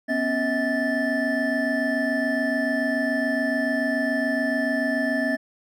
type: tone cluster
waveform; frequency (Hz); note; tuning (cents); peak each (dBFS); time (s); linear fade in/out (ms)
triangle; 245.6 / 272.6 / 639 / 1757; B3 / C#4 / D#5 / A6; -9 / -29 / +46 / -3; -25; 0.08-5.37; 20
effects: none